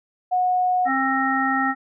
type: tone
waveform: sine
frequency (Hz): 730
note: F#5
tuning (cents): -24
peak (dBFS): -17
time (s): 0.31-0.89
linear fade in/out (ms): 20
type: harmonic tone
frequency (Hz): 266.5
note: C4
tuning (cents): +32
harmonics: 1 / 3 / 5 / 7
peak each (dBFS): -24 / -24 / -24 / -24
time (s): 0.85-1.75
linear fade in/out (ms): 50
effects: none